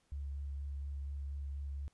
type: tone with vibrato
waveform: sine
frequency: 70.2 Hz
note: C#2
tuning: 22 cents sharp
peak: -38 dBFS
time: 0.12-1.88 s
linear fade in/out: 0 ms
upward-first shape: sine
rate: 4.2 Hz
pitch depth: 15 cents each way
effects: pink hiss -75 dBFS RMS until 1.93 s + resampled to 24000 Hz